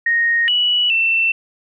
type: tone with pitch steps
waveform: sine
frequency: 1863 / 2942 / 2682 Hz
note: A#6 / F#7 / E7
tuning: -2 / -11 / +29 cents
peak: -13 dBFS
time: 0.06-1.32 s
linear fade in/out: 5 ms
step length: 420 ms
effects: none